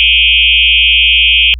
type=tone with frequency modulation; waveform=sine; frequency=2830 Hz; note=F7; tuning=22 cents sharp; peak=-5 dBFS; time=0-1.54 s; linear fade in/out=0 ms; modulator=134 Hz; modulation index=3.4; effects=added 60 Hz sine -21 dBFS peak until 1.59 s